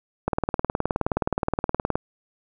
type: click train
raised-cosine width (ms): 1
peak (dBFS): -8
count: 33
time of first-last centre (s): 0.28-1.955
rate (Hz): 19.1
effects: none